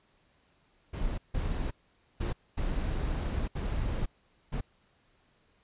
brown noise bursts at uneven times, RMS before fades -31 dBFS, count 6, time 0.93-1.18 / 1.34-1.71 / 2.2-2.33 / 2.57-3.48 / 3.55-4.06 / 4.52-4.61 s, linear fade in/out 10 ms, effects pink hiss -68 dBFS RMS until 5.63 s + resampled to 8000 Hz

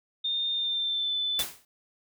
sine tone with pitch glide, 3635 to 3511 Hz, A#7 to A7, -44 to -4 cents, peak -26 dBFS, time 0.24-1.43 s, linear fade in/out 10 ms, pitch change -60 cents, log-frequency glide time 0.52-1.15 s
white noise with exponential decay, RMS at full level -27 dBFS, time 1.39-1.65 s, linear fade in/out 2 ms, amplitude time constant 56 ms
effects none

